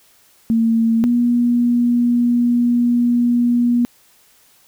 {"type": "tone pair in turn", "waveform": "sine", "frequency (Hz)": [227.4, 240.5], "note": ["A#3", "B3"], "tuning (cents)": [-43, -46], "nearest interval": "minor second", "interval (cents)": 97, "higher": "second", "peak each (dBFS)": -12, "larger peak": "neither", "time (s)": [[0.5, 1.04], [1.04, 3.85]], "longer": "second", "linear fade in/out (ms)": 0, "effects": ["white hiss -53 dBFS RMS until 4.67 s"]}